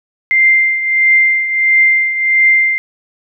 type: tone with tremolo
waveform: sine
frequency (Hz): 2093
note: C7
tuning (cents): 0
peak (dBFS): -5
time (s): 0.31-2.78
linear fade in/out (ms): 0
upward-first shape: triangle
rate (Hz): 1.5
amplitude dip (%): 70
effects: none